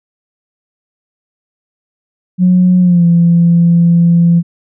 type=tone with pitch glide; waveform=sine; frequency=181.5 to 170.33 Hz; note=F#3 to F3; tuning=-33 to -43 cents; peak=-4 dBFS; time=2.38-4.43 s; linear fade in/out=50 ms; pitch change=-110 cents; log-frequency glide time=2.8-3.05 s; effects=tanh soft clip ceiling 0 dBFS